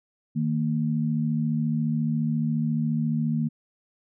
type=tone pair together; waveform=sine; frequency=155.74 / 230.1 Hz; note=D#3 / A#3; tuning=+2 / -22 cents; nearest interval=perfect fifth; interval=676 cents; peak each=-25 dBFS; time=0.35-3.49 s; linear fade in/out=20 ms; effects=none